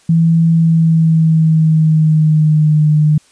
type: tone with pitch glide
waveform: sine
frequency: 164.81 to 152.01 Hz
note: E3 to D#3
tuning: 0 to -40 cents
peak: -7 dBFS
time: 0.09-3.18 s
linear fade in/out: 5 ms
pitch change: -140 cents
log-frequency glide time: 0.5-2.87 s
effects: white hiss -50 dBFS RMS until 3.31 s + resampled to 22050 Hz